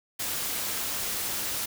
white noise with amplitude modulation, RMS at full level -29 dBFS, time 0.19-1.66 s, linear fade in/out 10 ms, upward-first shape sine, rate 247 Hz, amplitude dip 45%, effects none

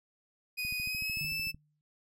30% pulse tone with pitch glide, 2489 to 2637 Hz, D#7 to E7, 0 to 0 cents, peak -30 dBFS, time 0.57-1.52 s, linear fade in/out 20 ms, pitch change +100 cents, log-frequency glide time 0.81-1.3 s
click train, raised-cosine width 5 ms, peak -34 dBFS, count 13, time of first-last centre 0.65-1.546 s, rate 13.4 Hz
sine tone with exponential decay, 150 Hz, D3, 37 cents sharp, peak -38 dBFS, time 1.21-1.81 s, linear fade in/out 0 ms, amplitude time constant 130 ms
effects noise-tail reverb RT60 0.1 s tail -20 dB re dry

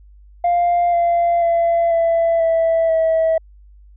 sine tone with pitch steps, 698.5 / 688.1 / 677.8 / 667.7 / 657.8 / 648 Hz, F5 / F5 / E5 / E5 / E5 / E5, 0 / -26 / +48 / +22 / -4 / -30 cents, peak -11 dBFS, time 0.44-3.38 s, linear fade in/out 5 ms, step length 490 ms, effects tanh soft clip ceiling -11 dBFS + added 50 Hz sine -42 dBFS peak until 3.96 s

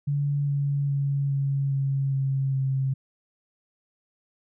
sine tone with pitch steps, 143.1 / 141.54 / 139.99 / 138.47 / 136.95 / 135.46 / 133.98 Hz, D3 / C#3 / C#3 / C#3 / C#3 / C#3 / C3, -45 / +36 / +17 / -2 / -21 / -40 / +41 cents, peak -22 dBFS, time 0.07-2.94 s, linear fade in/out 10 ms, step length 410 ms, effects none

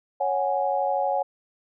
sine chord, C# suspended fourth, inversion none, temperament just, 554.4 / 739.2 / 831.5 Hz, C#5 / F#5 / G#5, 0 / -2 / +2 cents, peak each -26 dBFS, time 0.2-1.23 s, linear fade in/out 10 ms, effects none

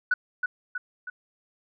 sine tone with echo, 1480 Hz, F#6, in tune, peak -18 dBFS, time 0.11-0.14 s, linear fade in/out 5 ms, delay 320 ms, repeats 3, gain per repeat -5 dB, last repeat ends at 1.1 s, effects tanh soft clip ceiling -14 dBFS

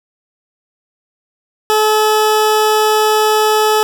20% pulse tone, 430 Hz, A4, 40 cents flat, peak -5 dBFS, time 1.7-3.83 s, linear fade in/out 0 ms, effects none

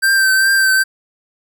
square tone with vibrato, 1562 Hz, G6, 7 cents flat, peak -11 dBFS, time 0.02-0.84 s, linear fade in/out 20 ms, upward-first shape triangle, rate 2.5 Hz, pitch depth 32 cents each way, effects none

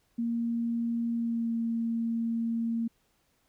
sine tone with pitch glide, 233.1 to 229.9 Hz, A#3 to A#3, 0 to -24 cents, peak -27 dBFS, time 0.18-2.88 s, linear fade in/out 10 ms, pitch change -24 cents, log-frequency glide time 1.14-1.53 s, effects pink hiss -71 dBFS RMS until 3.48 s

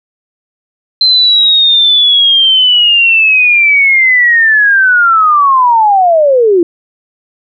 sine linear sweep, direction down, 4114 to 329.6 Hz, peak -4 dBFS, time 1.01-6.63 s, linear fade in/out 2 ms, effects none

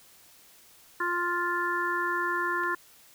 harmonic tone, 350 Hz, F4, 4 cents sharp, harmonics 1 / 3 / 4 / 5, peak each -34 / -30 / -32 / -31 dBFS, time 1-2.75 s, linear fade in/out 5 ms
click, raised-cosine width 0.3 ms, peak -30 dBFS, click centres 2.636 s
effects white hiss -56 dBFS RMS until 3.14 s

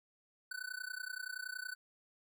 square tone with amplitude modulation, 1500 Hz, F#6, 23 cents sharp, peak -38 dBFS, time 0.51-1.75 s, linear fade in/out 5 ms, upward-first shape sine, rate 30.6 Hz, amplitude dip 95%, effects none

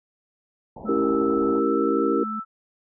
white low-pass noise, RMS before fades -40 dBFS, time 0.76-1.6 s, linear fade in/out 5 ms, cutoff 920 Hz, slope 96 dB/octave
sine tone, 216.1 Hz, A3, 31 cents flat, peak -30 dBFS, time 0.84-2.4 s, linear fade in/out 10 ms
sine tone with pitch glide, 1313 to 1320.6 Hz, E6 to E6, -7 to +3 cents, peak -28 dBFS, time 0.85-2.45 s, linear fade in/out 50 ms, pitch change +10 cents, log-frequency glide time 1.51-1.72 s
sine chord, C# diminished seventh, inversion none, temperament equal, 277.2 / 329.6 / 392 / 466.2 Hz, C#4 / E4 / G4 / Bb4, 0 / 0 / 0 / 0 cents, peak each -25 dBFS, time 0.88-2.24 s, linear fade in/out 10 ms
effects none

